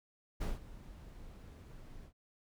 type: noise with ADSR envelope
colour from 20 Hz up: brown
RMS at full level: -33 dBFS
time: 0.4-2.13 s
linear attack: 18 ms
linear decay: 170 ms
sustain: -18 dB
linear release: 94 ms
effects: none